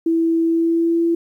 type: tone with pitch glide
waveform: sine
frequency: 329.6 to 336.1 Hz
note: E4 to E4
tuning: 0 to +34 cents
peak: -14 dBFS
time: 0.06-1.15 s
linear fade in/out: 5 ms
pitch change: +34 cents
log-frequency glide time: 0.44-1.04 s
effects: 9-bit